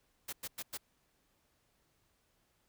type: noise bursts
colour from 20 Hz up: white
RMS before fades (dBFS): -41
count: 4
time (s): 0.28-0.776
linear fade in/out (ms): 10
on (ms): 49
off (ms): 100
effects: pink hiss -75 dBFS RMS until 2.68 s